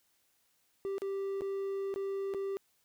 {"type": "tone with dropouts", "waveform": "triangle", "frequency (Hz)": 392, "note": "G4", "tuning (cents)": 0, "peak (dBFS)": -31, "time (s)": [0.85, 2.57], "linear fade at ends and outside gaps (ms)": 0, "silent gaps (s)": [[0.982, 1.019], [1.409, 1.419], [1.941, 1.96], [2.338, 2.346]], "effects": ["white hiss -73 dBFS RMS until 2.84 s"]}